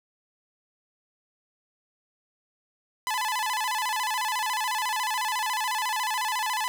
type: tone with vibrato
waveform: sawtooth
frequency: 932.3 Hz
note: A#5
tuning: in tune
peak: -22 dBFS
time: 3.07-6.68 s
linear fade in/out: 0 ms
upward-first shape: square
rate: 14 Hz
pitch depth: 130 cents each way
effects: none